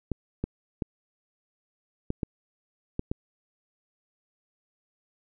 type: clicks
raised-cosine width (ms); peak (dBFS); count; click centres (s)
3; -15; 7; 0.117 / 0.44 / 0.822 / 2.104 / 2.232 / 2.994 / 3.115
effects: none